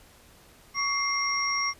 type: tone cluster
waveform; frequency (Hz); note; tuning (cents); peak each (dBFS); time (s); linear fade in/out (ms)
sine; 1128 / 2113 / 5590; C#6 / C7 / F8; +30 / +16 / +1; -29; 0.74-1.74; 50
effects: pink hiss -55 dBFS RMS until 1.79 s + resampled to 32000 Hz